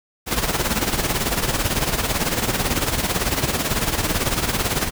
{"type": "noise with tremolo", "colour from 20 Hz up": "pink", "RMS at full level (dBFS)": -19, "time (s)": [0.26, 4.91], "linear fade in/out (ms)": 50, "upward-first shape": "sine", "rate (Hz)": 18, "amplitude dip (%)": 65, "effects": []}